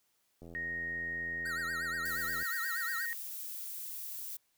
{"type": "click train", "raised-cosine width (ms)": 2, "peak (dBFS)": -37, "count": 170, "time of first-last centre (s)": [0.42, 2.427], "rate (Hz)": 84.2}
{"type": "tone", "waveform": "sine", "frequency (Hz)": 1864.7, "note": "A#6", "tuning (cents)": 0, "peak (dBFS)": -35, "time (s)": [0.55, 3.13], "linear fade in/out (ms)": 0}
{"type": "tone with vibrato", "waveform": "square", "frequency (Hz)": 1446, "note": "F#6", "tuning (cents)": -40, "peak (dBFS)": -39, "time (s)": [1.45, 3.06], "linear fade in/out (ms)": 10, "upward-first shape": "triangle", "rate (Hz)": 8.4, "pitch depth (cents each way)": 210}
{"type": "noise", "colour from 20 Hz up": "violet", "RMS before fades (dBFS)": -42, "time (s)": [2.05, 4.37], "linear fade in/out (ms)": 5}
{"effects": ["white hiss -75 dBFS RMS until 4.57 s"]}